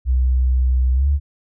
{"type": "tone with pitch glide", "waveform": "sine", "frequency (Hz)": [63.5, 71.28], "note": ["B1", "C#2"], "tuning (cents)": [49, 49], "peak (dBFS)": -13, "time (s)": [0.05, 1.2], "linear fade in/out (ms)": 50, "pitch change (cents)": 200, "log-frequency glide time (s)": [0.94, 1.08], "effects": []}